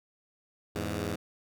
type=tone pair together; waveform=10% pulse; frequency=82.41 / 103.83 Hz; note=E2 / G#2; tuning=0 / 0 cents; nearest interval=major third; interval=400 cents; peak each=-26 / -26 dBFS; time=0.75-1.16 s; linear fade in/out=10 ms; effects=none